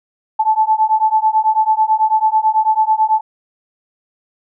sine beating tone pair, 867 / 876.1 Hz, A5 / A5, -26 / -8 cents, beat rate 9.1 Hz, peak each -14 dBFS, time 0.39-3.21 s, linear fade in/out 10 ms, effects none

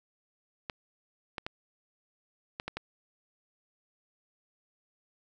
clicks, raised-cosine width 0.3 ms, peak -19 dBFS, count 6, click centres 0.698 / 1.382 / 1.465 / 2.599 / 2.68 / 2.77 s, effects none

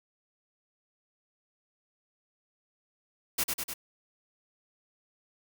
white noise with echo, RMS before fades -28 dBFS, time 3.38-3.44 s, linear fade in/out 10 ms, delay 100 ms, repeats 3, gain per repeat -3 dB, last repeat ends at 3.74 s, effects none

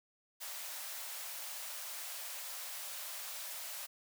white high-pass noise, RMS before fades -44 dBFS, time 0.4-3.87 s, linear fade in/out 20 ms, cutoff 520 Hz, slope 96 dB/octave, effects none

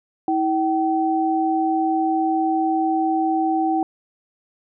sine tone pair together, 322.5 / 767 Hz, E4 / G5, -38 / -38 cents, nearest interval octave + minor third, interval 1500 cents, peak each -20 dBFS, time 0.28-3.83 s, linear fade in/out 2 ms, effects none

